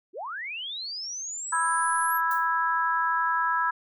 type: linear sweep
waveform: sine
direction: up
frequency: 301 to 11840 Hz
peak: -32 dBFS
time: 0.13-2.21 s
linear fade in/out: 50 ms
type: harmonic tone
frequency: 329.6 Hz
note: E4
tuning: in tune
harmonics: 3 / 4 / 5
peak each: -26 / -27 / -28 dBFS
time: 1.52-3.71 s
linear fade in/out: 10 ms
type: noise with exponential decay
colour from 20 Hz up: violet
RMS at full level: -37 dBFS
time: 2.31-2.53 s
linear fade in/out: 0 ms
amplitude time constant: 46 ms
effects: none